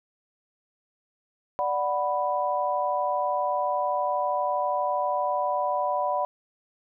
sine chord, B minor, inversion first, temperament equal, 587.3 / 740 / 987.8 Hz, D5 / F#5 / B5, 0 / 0 / 0 cents, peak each -28 / -28 / -27 dBFS, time 1.59-6.25 s, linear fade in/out 0 ms, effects none

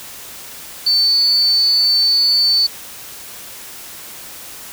sine tone with amplitude modulation, 4501 Hz, C#8, 26 cents sharp, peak -8 dBFS, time 0.86-2.67 s, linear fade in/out 10 ms, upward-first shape sine, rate 231 Hz, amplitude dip 60%, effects white hiss -34 dBFS RMS until 4.72 s

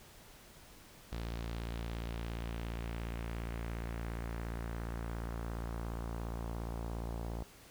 sawtooth tone with low-pass filter sweep, 57.2 Hz, A#1, 32 cents flat, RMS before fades -40 dBFS, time 1.12-7.43 s, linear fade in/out 0 ms, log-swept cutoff 4600 to 820 Hz, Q 1.5, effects pink hiss -57 dBFS RMS until 7.7 s

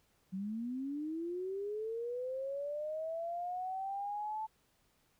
sine linear sweep, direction up, 183.5 to 880 Hz, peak -36 dBFS, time 0.32-4.47 s, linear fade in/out 20 ms, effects pink hiss -73 dBFS RMS until 5.19 s

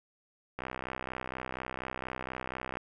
click train, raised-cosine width 0.5 ms, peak -21 dBFS, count 141, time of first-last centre 0.59-2.771 s, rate 64.2 Hz, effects none

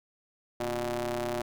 sawtooth ring-modulated tone, 124.5 Hz, B2, 14 cents sharp, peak -23 dBFS, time 0.6-1.42 s, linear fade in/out 5 ms, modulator 481 Hz, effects none

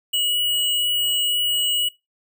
sine tone with sample-and-hold, 2924 Hz, F#7, 21 cents flat, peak -18 dBFS, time 0.13-1.89 s, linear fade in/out 10 ms, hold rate 11025 Hz, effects noise-tail reverb RT60 0.2 s tail -20 dB re dry

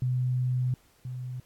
sine tone pair in turn, 126.3 / 126.3 Hz, B2 / B2, +39 / +39 cents, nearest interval unison, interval 0 cents, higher neither, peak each -24 / -33 dBFS, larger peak first, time 0.02-0.74 / 1.05-1.4 s, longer first, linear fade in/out 2 ms, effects pink hiss -63 dBFS RMS until 1.45 s + AAC 64 kbps

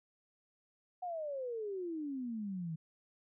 sine exponential sweep, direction down, 740 to 155.56 Hz, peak -37 dBFS, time 1.02-2.76 s, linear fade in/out 10 ms, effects none

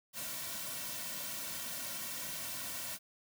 white noise with comb filter, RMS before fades -41 dBFS, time 0.13-2.99 s, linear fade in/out 50 ms, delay 2.4 ms, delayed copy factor -0.75, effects none

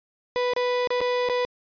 35% pulse tone with dropouts, 493.9 Hz, B4, in tune, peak -20 dBFS, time 0.36-1.45 s, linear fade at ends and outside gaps 0 ms, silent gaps 0.535-0.564 / 0.873-0.905 / 1.006-1.014 / 1.288-1.297 s, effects resampled to 11025 Hz

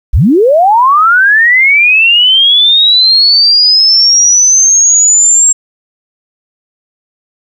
sine linear sweep, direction up, 30.87 to 7550 Hz, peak -3 dBFS, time 0.13-5.53 s, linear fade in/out 10 ms, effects 7-bit

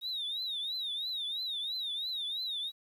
triangle tone with vibrato, 3743 Hz, A#7, 6 cents sharp, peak -31 dBFS, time 0.01-2.72 s, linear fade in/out 50 ms, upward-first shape triangle, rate 3 Hz, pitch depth 160 cents each way, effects tanh soft clip ceiling -30 dBFS + 11-bit

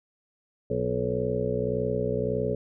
harmonic tone with a mistuned harmonic, 61.74 Hz, B1, in tune, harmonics 1 / 2 / 3 / 4 / 6 / 7 / 8 / 9, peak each -40 / -32 / -34 / -35 / -39 / -29 / -33 / -32 dBFS, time 0.7-2.55 s, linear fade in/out 5 ms, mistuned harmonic 6, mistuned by -75 cents, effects none

